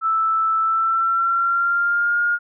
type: tone with pitch glide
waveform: sine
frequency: 1318.5 to 1421.3 Hz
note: E6 to F6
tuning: 0 to +30 cents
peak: -16 dBFS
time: 0.01-2.39 s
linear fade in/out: 50 ms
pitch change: +130 cents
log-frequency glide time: 0.61-2.2 s
effects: none